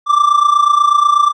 triangle tone with amplitude modulation, 1174.7 Hz, D6, in tune, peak -3 dBFS, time 0.06-1.33 s, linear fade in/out 50 ms, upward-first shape sine, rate 28.2 Hz, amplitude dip 75%, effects resampled to 22050 Hz

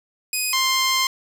10% pulse tone pair in turn, 2500 / 1051.1 Hz, D#7 / C6, +8 / +8 cents, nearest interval octave + minor third, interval 1500 cents, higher first, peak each -12 / -9 dBFS, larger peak second, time 0.33-0.53 / 0.53-1.07 s, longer second, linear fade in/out 2 ms, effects resampled to 32000 Hz + 7-bit

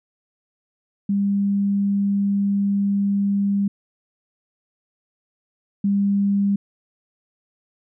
sine tone pair in turn, 200 / 200 Hz, G3 / G3, +35 / +35 cents, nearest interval unison, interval 0 cents, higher neither, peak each -17 / -16 dBFS, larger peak second, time 1.09-3.68 / 5.84-6.56 s, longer first, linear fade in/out 5 ms, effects none

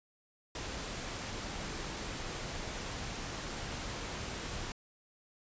pink noise, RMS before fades -40 dBFS, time 0.55-4.72 s, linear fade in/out 2 ms, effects resampled to 16000 Hz

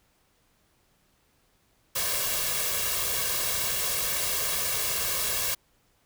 white noise with comb filter, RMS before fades -28 dBFS, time 1.95-5.55 s, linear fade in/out 10 ms, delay 1.8 ms, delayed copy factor +0.7, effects pink hiss -67 dBFS RMS until 6.05 s

